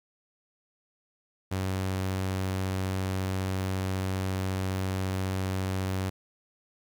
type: tone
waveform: sawtooth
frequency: 94.6 Hz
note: F#2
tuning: 39 cents sharp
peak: -24 dBFS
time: 1.51-6.1 s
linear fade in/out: 10 ms
effects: 11-bit